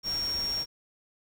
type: tone in noise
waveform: sine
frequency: 5550 Hz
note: F8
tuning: 12 cents flat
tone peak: -28 dBFS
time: 0.03-0.66 s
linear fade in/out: 50 ms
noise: pink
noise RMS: -41 dBFS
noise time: 0.03-0.66 s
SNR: +10 dB
effects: none